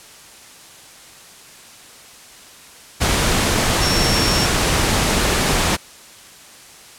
sine tone in noise, 5470 Hz, F8, 37 cents flat, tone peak -21 dBFS, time 3.81-4.47 s, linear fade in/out 20 ms, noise pink, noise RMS -17 dBFS, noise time 3-5.77 s, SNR -7 dB, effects white hiss -42 dBFS RMS until 6.98 s + low-pass 10000 Hz 12 dB/octave

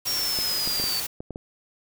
white noise, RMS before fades -30 dBFS, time 0.05-1.07 s, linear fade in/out 10 ms
sine linear sweep, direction down, 5588 to 4503 Hz, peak -25 dBFS, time 0.07-1 s, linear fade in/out 0 ms
clicks, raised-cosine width 2 ms, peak -21 dBFS, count 7, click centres 0.388 / 0.675 / 0.799 / 0.84 / 1.205 / 1.307 / 1.359 s
effects none

